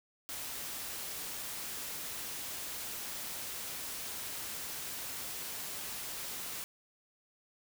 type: noise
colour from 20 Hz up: white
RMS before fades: -41 dBFS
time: 0.29-6.64 s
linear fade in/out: 0 ms
effects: none